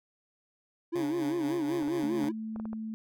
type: tone with vibrato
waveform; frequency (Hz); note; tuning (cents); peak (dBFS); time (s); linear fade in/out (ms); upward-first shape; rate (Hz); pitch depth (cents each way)
triangle; 318.7; D#4; +42; -26; 0.92-2.32; 20; sine; 5.1; 180
type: tone with tremolo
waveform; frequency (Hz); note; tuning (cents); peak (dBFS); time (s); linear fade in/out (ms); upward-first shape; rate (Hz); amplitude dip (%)
10% pulse; 138.59; C#3; 0; -28; 0.95-2.29; 5; sine; 4.1; 45
type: clicks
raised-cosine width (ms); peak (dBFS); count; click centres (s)
1; -29; 7; 1.827 / 1.879 / 2.241 / 2.561 / 2.599 / 2.655 / 2.731
type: tone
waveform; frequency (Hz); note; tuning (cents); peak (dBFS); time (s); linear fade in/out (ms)
sine; 220; A3; 0; -34; 2.03-2.94; 0
effects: none